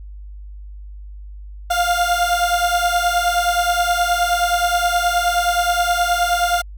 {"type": "beating tone pair", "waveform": "30% pulse", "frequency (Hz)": [697, 706.5], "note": ["F5", "F5"], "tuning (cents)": [-4, 20], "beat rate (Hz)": 9.5, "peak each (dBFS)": -16, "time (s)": [1.7, 6.62], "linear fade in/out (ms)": 10, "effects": ["added 50 Hz sine -32 dBFS peak until 6.77 s"]}